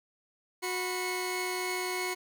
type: tone cluster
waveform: sawtooth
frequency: 365.7 / 993 / 2191 Hz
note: F#4 / B5 / C#7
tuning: -20 / +9 / -21 cents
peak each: -30 / -35 / -32 dBFS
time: 0.62-2.15 s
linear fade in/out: 20 ms
effects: none